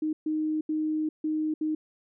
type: tone bursts at uneven times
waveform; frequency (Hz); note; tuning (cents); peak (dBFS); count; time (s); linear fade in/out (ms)
sine; 310; D#4; -6; -25; 5; 0.02-0.13 / 0.26-0.61 / 0.69-1.09 / 1.24-1.54 / 1.61-1.75; 5
effects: none